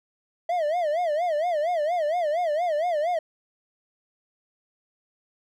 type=tone with vibrato; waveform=triangle; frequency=650 Hz; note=E5; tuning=24 cents flat; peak=-20 dBFS; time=0.49-3.19 s; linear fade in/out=5 ms; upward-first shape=sine; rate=4.3 Hz; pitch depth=180 cents each way; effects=none